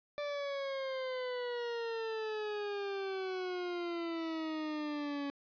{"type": "exponential sweep", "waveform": "40% pulse", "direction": "down", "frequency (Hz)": [587.3, 280.8], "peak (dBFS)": -35, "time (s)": [0.18, 5.3], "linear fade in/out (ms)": 0, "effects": ["resampled to 11025 Hz", "11-bit"]}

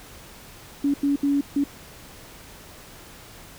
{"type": "tone bursts at uneven times", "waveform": "sine", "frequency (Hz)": 282.8, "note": "C#4", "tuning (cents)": 35, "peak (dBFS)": -18, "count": 4, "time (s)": [[0.84, 0.94], [1.03, 1.16], [1.23, 1.41], [1.56, 1.64]], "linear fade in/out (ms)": 5, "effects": ["pink hiss -45 dBFS RMS until 3.58 s"]}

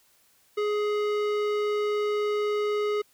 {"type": "tone with tanh clipping", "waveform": "sine", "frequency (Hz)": 418.1, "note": "G#4", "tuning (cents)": 12, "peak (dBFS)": -26, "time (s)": [0.57, 3.02], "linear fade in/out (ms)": 10, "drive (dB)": 17, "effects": ["white hiss -63 dBFS RMS until 3.13 s"]}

